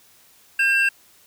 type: tone pair together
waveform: triangle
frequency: 1601 / 2698 Hz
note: G6 / E7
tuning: +36 / +40 cents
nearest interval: major sixth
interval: 904 cents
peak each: -17 dBFS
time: 0.59-0.89 s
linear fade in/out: 5 ms
effects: white hiss -54 dBFS RMS until 1.26 s